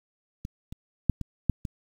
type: clicks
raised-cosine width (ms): 5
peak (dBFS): -22 / -26 / -8 / -20 / -9 / -20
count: 6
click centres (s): 0.451 / 0.725 / 1.097 / 1.213 / 1.497 / 1.652
effects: 8-bit